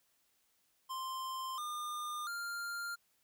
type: tone with pitch steps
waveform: square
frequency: 1046.5 / 1209.1 / 1396.9 Hz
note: C6 / D#6 / F6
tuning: 0 / -50 / 0 cents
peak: -39 dBFS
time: 0.89-2.96 s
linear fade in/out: 20 ms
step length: 690 ms
effects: white hiss -75 dBFS RMS until 3.23 s